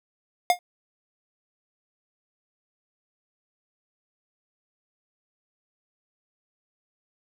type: tone with exponential decay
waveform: square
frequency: 712 Hz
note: F5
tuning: 33 cents sharp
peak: -13 dBFS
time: 0.5-0.59 s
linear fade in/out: 1 ms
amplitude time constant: 19 ms
effects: none